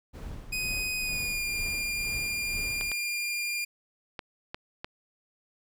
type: noise with tremolo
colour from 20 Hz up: brown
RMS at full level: -38 dBFS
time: 0.13-2.92 s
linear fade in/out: 20 ms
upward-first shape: sine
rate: 2.1 Hz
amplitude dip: 50%
type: tone with pitch glide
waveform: sawtooth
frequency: 2500 to 2404 Hz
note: D#7 to D7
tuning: +8 to +40 cents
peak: -26 dBFS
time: 0.52-3.65 s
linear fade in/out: 10 ms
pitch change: -68 cents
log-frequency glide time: 0.99-1.46 s
type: clicks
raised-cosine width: 0.3 ms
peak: -20 dBFS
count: 5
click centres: 2.811 / 2.917 / 4.192 / 4.545 / 4.845 s
effects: none